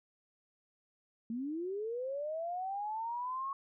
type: linear sweep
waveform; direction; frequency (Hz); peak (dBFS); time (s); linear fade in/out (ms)
sine; up; 220 to 1106; -35; 1.3-3.53; 2
effects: none